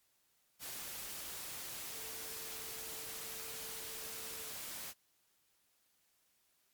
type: tone in noise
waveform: sine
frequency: 446.7 Hz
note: A4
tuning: 26 cents sharp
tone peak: -56 dBFS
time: 1.91-4.54 s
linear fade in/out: 50 ms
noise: white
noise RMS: -45 dBFS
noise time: 0.59-4.94 s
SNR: -14 dB
effects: white hiss -75 dBFS RMS until 6.73 s + MP3 96 kbps